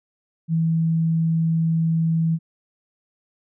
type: tone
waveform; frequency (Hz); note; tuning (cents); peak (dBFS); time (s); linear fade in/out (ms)
sine; 163.2; E3; -17; -17; 0.48-2.39; 50
effects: none